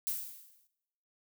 violet noise with exponential decay, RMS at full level -32 dBFS, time 0.07-0.67 s, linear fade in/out 0 ms, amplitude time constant 130 ms, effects noise-tail reverb RT60 0.9 s tail -19 dB re dry

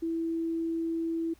sine tone, 329.6 Hz, E4, in tune, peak -28 dBFS, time 0.02-1.34 s, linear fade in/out 10 ms, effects added 60 Hz sine -60 dBFS peak until 1.39 s + pink hiss -63 dBFS RMS until 1.39 s

